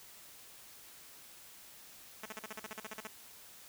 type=tone bursts; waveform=5% pulse; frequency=217.2 Hz; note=A3; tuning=22 cents flat; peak=-30 dBFS; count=13; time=2.23-3.073 s; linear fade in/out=5 ms; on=27 ms; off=41 ms; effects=white hiss -55 dBFS RMS until 3.68 s